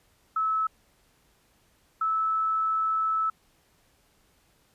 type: tone pair in turn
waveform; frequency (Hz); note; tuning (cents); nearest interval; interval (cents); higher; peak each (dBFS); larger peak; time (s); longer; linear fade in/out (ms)
sine; 1300 / 1307.1; E6 / E6; -24 / -15; unison; 9; second; -23; neither; 0.36-0.67 / 2.01-3.3; second; 5
effects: pink hiss -65 dBFS RMS until 4.74 s + resampled to 32000 Hz